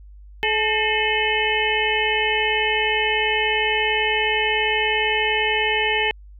harmonic tone with a mistuned harmonic, 430.7 Hz, A4, 37 cents flat, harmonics 1 / 2 / 4 / 5 / 6 / 7, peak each -25 / -25 / -25 / -25 / -25 / -25 dBFS, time 0.43-6.11 s, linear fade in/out 0 ms, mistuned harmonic 4, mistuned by +78 cents, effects added 50 Hz sine -40 dBFS peak until 6.39 s

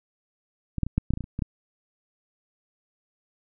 clicks, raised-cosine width 5 ms, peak -17 / -10 / -19 / -9 / -12 / -11 / -19 / -18 / -28 / -17 / -13 dBFS, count 11, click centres 0.783 / 0.833 / 0.866 / 0.98 / 1.106 / 1.137 / 1.174 / 1.207 / 1.241 / 1.391 / 1.422 s, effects none

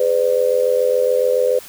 sine tone with amplitude modulation, 505 Hz, B4, 39 cents sharp, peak -9 dBFS, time 0-1.59 s, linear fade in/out 5 ms, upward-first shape sine, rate 87.1 Hz, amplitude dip 90%, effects white hiss -39 dBFS RMS until 1.68 s

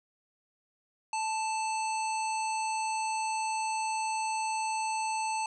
harmonic tone with a mistuned harmonic, 880 Hz, A5, in tune, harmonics 1 / 3 / 5 / 7 / 9 / 10, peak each -30 / -38 / -44 / -44 / -45 / -46 dBFS, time 1.13-5.46 s, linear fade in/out 2 ms, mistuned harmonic 10, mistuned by -66 cents, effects none

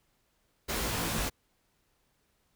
pink noise with comb filter, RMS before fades -32 dBFS, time 0.68-1.3 s, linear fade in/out 20 ms, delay 18 ms, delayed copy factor +0.75, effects pink hiss -73 dBFS RMS until 2.55 s

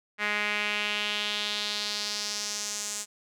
sawtooth tone with band-pass filter sweep, 208.2 Hz, G#3, 5 cents sharp, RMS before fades -31 dBFS, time 0.18-3.06 s, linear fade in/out 50 ms, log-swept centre 2000 to 7500 Hz, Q 2.7, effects none

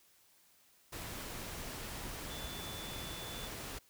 sine tone in noise, 3480 Hz, A7, 20 cents flat, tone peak -48 dBFS, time 2.3-3.48 s, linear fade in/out 10 ms, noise pink, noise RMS -44 dBFS, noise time 0.92-3.79 s, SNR -7 dB, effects white hiss -67 dBFS RMS until 3.89 s

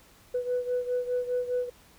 sine beating tone pair, 493.9 / 498.8 Hz, B4 / B4, 0 / +17 cents, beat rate 4.9 Hz, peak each -27 / -31 dBFS, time 0.34-1.7 s, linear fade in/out 10 ms, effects tanh soft clip ceiling -21 dBFS + pink hiss -57 dBFS RMS until 1.98 s

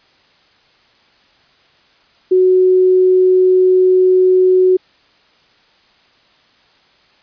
sine tone, 370 Hz, F#4, in tune, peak -7 dBFS, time 2.31-4.77 s, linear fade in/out 10 ms, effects white hiss -52 dBFS RMS until 7.22 s + resampled to 11025 Hz

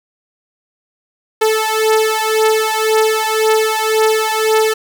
sawtooth beating tone pair, 436.6 / 438.5 Hz, A4 / A4, -13 / -6 cents, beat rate 1.9 Hz, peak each -11 dBFS, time 1.41-4.74 s, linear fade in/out 10 ms, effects none

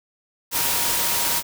sine tone in noise, 946 Hz, A#5, 25 cents sharp, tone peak -33 dBFS, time 0.51-1.43 s, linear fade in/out 50 ms, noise white, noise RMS -22 dBFS, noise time 0.51-1.43 s, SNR -14 dB, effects none

